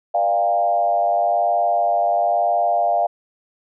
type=tone with frequency modulation; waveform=sine; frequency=697 Hz; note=F5; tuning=4 cents flat; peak=-15 dBFS; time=0.14-3.07 s; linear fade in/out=10 ms; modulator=101 Hz; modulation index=0.97; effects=none